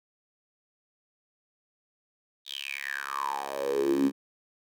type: tone with high-pass filter sweep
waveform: 10% pulse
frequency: 69.3 Hz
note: C#2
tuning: in tune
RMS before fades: -30 dBFS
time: 2.45-4.12 s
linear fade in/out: 50 ms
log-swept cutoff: 3700 to 240 Hz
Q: 9.3
effects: none